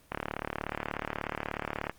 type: click train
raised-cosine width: 0.5 ms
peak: -16 dBFS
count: 66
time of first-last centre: 0.12-1.896 s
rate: 36.6 Hz
effects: pink hiss -61 dBFS RMS until 1.98 s + Opus 24 kbps